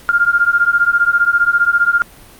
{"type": "beating tone pair", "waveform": "sine", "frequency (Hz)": [1396.9, 1411.9], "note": ["F6", "F6"], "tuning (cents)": [0, 18], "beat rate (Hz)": 15, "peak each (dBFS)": -13, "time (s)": [0.09, 2.02], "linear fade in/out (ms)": 0, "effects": ["pink hiss -41 dBFS RMS until 2.39 s", "Opus 48 kbps"]}